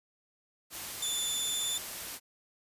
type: noise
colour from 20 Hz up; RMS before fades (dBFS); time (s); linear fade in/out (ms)
white; -40; 0.7-2.2; 50
type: tone with vibrato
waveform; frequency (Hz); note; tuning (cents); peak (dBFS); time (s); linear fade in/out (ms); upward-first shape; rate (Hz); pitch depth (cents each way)
20% pulse; 3520; A7; 0; -25; 1.02-1.78; 5; sine; 19; 27
effects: resampled to 32000 Hz